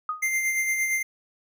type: tone with exponential decay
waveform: sine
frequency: 1244.5 Hz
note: D#6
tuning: in tune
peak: -22 dBFS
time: 0.09-0.3 s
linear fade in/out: 2 ms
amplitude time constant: 44 ms
type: tone with tremolo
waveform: square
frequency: 2093 Hz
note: C7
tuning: in tune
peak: -22 dBFS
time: 0.22-1.03 s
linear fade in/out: 10 ms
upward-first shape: sine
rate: 8.7 Hz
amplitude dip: 40%
effects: none